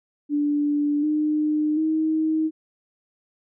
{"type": "tone with pitch steps", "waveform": "sine", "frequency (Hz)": [292.4, 303.6, 315.2], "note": ["D4", "D#4", "D#4"], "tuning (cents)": [-7, -42, 23], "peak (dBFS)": -19, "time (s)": [0.29, 2.51], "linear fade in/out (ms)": 50, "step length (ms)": 740, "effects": []}